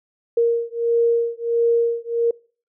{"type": "beating tone pair", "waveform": "sine", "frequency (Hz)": [466.2, 467.7], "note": ["A#4", "A#4"], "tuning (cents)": [0, 6], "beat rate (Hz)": 1.5, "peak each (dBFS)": -19, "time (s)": [0.37, 2.31], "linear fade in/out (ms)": 5, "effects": ["noise-tail reverb RT60 0.4 s tail -24 dB re dry"]}